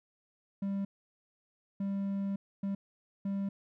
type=tone bursts at uneven times; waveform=triangle; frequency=197.4 Hz; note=G3; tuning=12 cents sharp; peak=-29 dBFS; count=4; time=0.62-0.85 / 1.8-2.36 / 2.63-2.75 / 3.25-3.49 s; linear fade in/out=5 ms; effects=none